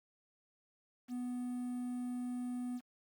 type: tone with quantisation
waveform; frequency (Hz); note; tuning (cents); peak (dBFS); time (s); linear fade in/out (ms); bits
triangle; 246.9; B3; 0; -35; 1.08-2.81; 50; 10
effects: Opus 48 kbps